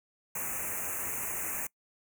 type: band-stop noise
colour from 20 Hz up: white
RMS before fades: -35 dBFS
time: 0.35-1.67 s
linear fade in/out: 5 ms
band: 2700 to 6200 Hz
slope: 96 dB/octave
effects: noise-tail reverb RT60 0.1 s tail -23 dB re dry